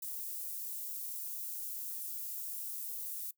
white high-pass noise, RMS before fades -41 dBFS, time 0.02-3.31 s, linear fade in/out 5 ms, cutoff 12000 Hz, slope 12 dB/octave, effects noise-tail reverb RT60 0.1 s tail -20 dB re dry

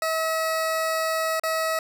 20% pulse tone with dropouts, 643 Hz, E5, 43 cents flat, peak -18 dBFS, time 0.02-1.79 s, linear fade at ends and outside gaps 2 ms, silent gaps 1.397-1.435 s, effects none

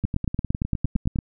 two click trains, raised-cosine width 5 ms, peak -14 / -10 dBFS, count 12 / 11, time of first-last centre 0.04-1.159 / 0.05-1.188 s, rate 9.83 / 8.79 Hz, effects none

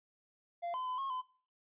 triangle tone with pitch steps, 691 / 1021 / 1012 / 1084 / 1018 Hz, F5 / C6 / B5 / C#6 / C6, -19 / -43 / +42 / -39 / -48 cents, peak -34 dBFS, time 0.62-1.22 s, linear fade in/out 20 ms, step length 120 ms, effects noise-tail reverb RT60 0.4 s tail -18 dB re dry + resampled to 8000 Hz

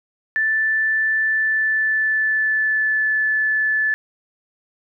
sine tone with pitch glide, 1760 to 1737.8 Hz, A6 to A6, 0 to -22 cents, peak -16 dBFS, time 0.36-3.94 s, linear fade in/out 0 ms, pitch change -22 cents, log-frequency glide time 1.24-3.12 s, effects none

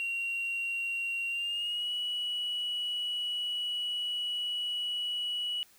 sine tone with pitch glide, 2753 to 2934 Hz, F7 to F#7, -25 to -15 cents, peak -29 dBFS, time 0-5.63 s, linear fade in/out 0 ms, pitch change +110 cents, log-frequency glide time 1.28-1.91 s, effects tanh soft clip ceiling -28 dBFS + white hiss -61 dBFS RMS until 5.78 s

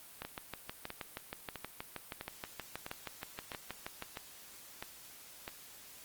two click trains, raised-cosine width 0.3 ms, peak -23 / -24 dBFS, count 25 / 9, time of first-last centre 0.22-4.023 / 0.25-5.479 s, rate 6.31 / 1.53 Hz, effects white hiss -54 dBFS RMS until 6.04 s + Opus 32 kbps

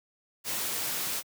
white noise, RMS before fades -32 dBFS, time 0.44-1.23 s, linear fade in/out 50 ms, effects high-pass 100 Hz 12 dB/octave

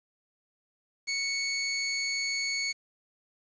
20% pulse tone, 2217 Hz, C#7, in tune, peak -23 dBFS, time 1.07-2.73 s, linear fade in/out 20 ms, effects resampled to 16000 Hz + 9-bit

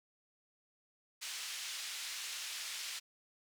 pink band-pass noise, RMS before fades -43 dBFS, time 1.21-3 s, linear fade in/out 20 ms, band 2600 to 7900 Hz, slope 12 dB/octave, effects none

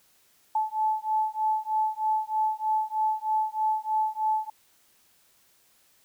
sine beating tone pair, 866 / 869.2 Hz, A5 / A5, -28 / -21 cents, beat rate 3.2 Hz, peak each -27 dBFS, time 0.55-4.5 s, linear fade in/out 5 ms, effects white hiss -63 dBFS RMS until 6.04 s

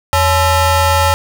25% pulse ring-modulated tone, 472.7 Hz, A#4, 24 cents sharp, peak -3 dBFS, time 0.13-1.14 s, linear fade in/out 0 ms, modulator 388 Hz, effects none

